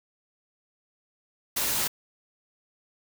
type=noise; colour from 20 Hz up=white; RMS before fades=-27 dBFS; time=1.56-1.88 s; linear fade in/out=10 ms; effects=none